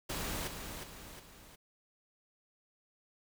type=noise with echo; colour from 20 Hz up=pink; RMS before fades=-38 dBFS; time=0.09-0.48 s; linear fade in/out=10 ms; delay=360 ms; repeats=3; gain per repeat=-6 dB; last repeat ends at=1.56 s; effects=none